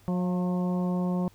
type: harmonic tone with a mistuned harmonic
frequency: 180.4 Hz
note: F#3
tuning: 44 cents flat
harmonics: 1 / 2 / 3 / 4 / 5 / 6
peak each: -25 / -36 / -37 / -41 / -42 / -44 dBFS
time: 0.08-1.28 s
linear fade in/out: 0 ms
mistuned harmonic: 4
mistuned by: -40 cents
effects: added 102 Hz sine -59 dBFS peak until 1.34 s + pink hiss -60 dBFS RMS until 1.34 s